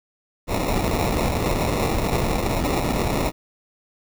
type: noise with sample-and-hold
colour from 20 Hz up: pink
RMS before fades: -22 dBFS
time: 0.47-3.32 s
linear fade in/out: 50 ms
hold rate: 1575 Hz
effects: none